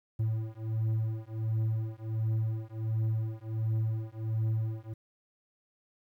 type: beating tone pair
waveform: triangle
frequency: 110 / 111.4 Hz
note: A2 / A2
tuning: 0 / +22 cents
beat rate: 1.4 Hz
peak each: -30 dBFS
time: 0.19-4.94 s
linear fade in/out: 10 ms
effects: 11-bit